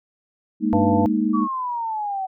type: chord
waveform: sine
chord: Ab suspended second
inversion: none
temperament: equal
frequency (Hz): 207.7 / 233.1 / 311.1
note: Ab3 / Bb3 / Eb4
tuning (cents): 0 / 0 / 0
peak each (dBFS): -22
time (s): 0.6-1.48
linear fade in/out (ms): 50
type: harmonic tone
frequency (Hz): 98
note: G2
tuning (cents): 0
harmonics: 1 / 3 / 5 / 7 / 9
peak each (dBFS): -24 / -24 / -24 / -24 / -24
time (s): 0.73-1.06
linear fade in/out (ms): 0
type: exponential sweep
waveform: sine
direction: down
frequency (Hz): 1155 to 749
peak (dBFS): -23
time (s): 1.33-2.27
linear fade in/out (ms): 20
effects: none